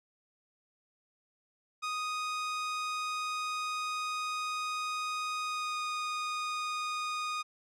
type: tone with pitch glide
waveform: sawtooth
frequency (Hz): 1244.5 to 1235.2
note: D#6 to D#6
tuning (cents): 0 to -13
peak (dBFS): -29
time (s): 1.82-7.43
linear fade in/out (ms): 20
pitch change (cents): -13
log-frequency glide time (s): 5.43-5.79
effects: low-pass 7000 Hz 12 dB/octave